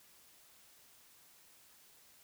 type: silence
effects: white hiss -63 dBFS RMS until 2.23 s